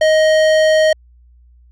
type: tone with tanh clipping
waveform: sine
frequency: 626 Hz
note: D#5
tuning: 10 cents sharp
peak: -11 dBFS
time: 0.01-0.93 s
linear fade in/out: 5 ms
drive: 17 dB
effects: added 60 Hz sine -44 dBFS peak until 1.71 s